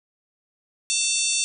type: harmonic tone with a mistuned harmonic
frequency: 893 Hz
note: A5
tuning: 25 cents sharp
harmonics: 3 / 4 / 5 / 6 / 7 / 8 / 9 / 10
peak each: -29 / -29 / -29 / -29 / -29 / -29 / -29 / -29 dBFS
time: 0.9-1.44 s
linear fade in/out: 0 ms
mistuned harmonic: 6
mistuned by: +82 cents
effects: none